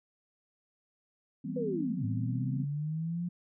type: chord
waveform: sine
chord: C major seventh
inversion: first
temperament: just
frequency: 163.52 / 196.22 / 245.3 / 261.6 Hz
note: E3 / G3 / B3 / C4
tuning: -14 / +2 / -12 / 0 cents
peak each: -39 dBFS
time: 1.44-2.65 s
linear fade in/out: 10 ms
type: linear two-way sweep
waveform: sine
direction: down then up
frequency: 511 to 106.9 to 177.4 Hz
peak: -31 dBFS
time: 1.56-3.29 s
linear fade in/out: 10 ms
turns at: 2.05 s
effects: none